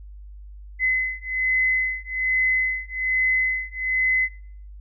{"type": "beating tone pair", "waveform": "sine", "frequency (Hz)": [2034, 2035.2], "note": ["C7", "C7"], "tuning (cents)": [-50, -48], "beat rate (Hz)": 1.2, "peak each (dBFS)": -23, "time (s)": [0.79, 4.29], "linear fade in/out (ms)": 50, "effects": ["noise-tail reverb RT60 0.6 s tail -24 dB re dry", "added 50 Hz sine -38 dBFS peak until 4.8 s"]}